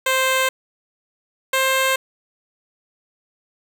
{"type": "tone pair in turn", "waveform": "10% pulse", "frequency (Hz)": [523.3, 528.2], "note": ["C5", "C5"], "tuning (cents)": [0, 16], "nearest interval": "unison", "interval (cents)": 16, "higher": "second", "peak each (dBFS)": -8, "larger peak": "neither", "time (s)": [[0.06, 0.49], [1.53, 1.96]], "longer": "neither", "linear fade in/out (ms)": 5, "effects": []}